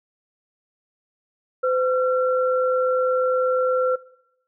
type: tone pair together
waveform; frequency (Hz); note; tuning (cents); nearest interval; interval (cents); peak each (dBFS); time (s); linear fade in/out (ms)
sine; 510 / 1361.5; C5 / F6; -44 / -44; octave + perfect fourth; 1700; -19 / -24; 1.63-3.96; 10
effects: noise-tail reverb RT60 0.8 s tail -20 dB re dry